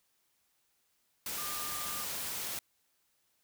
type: tone in noise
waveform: sine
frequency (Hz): 1200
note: D6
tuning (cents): +37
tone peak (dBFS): -43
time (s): 1.38-2.04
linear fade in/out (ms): 2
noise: white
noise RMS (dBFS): -38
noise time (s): 1.26-2.59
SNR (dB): -8
effects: white hiss -75 dBFS RMS until 3.43 s